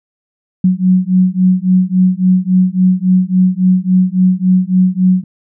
sine beating tone pair, 182.7 / 186.3 Hz, F#3 / F#3, -22 / +12 cents, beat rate 3.6 Hz, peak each -11 dBFS, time 0.64-5.24 s, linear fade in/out 5 ms, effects none

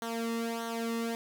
sawtooth tone with flanger, 230 Hz, A#3, 23 cents flat, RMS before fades -34 dBFS, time 0.02-1.15 s, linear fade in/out 0 ms, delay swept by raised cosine 0.4 to 1.31 ms, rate 1.6 Hz, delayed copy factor -0.75, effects none

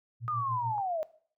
sine tone with tremolo, 117.6 Hz, A#2, 16 cents sharp, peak -33 dBFS, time 0.2-0.81 s, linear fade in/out 50 ms, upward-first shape sine, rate 6.8 Hz, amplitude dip 90%
sine linear sweep, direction down, 1244.5 to 607 Hz, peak -29 dBFS, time 0.28-1.03 s, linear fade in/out 0 ms
sine tone with exponential decay, 907 Hz, A#5, 48 cents flat, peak -32 dBFS, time 0.78-0.93 s, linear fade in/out 1 ms, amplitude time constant 32 ms
effects noise-tail reverb RT60 0.5 s tail -19 dB re dry

